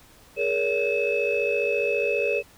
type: tone cluster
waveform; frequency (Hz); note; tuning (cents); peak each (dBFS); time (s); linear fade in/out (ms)
sine; 417.7 / 472.5 / 567 / 2587; G#4 / A#4 / C#5 / E7; +10 / +23 / +39 / -33; -26; 0.36-2.43; 50
effects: tanh soft clip ceiling -14 dBFS + pink hiss -53 dBFS RMS until 2.57 s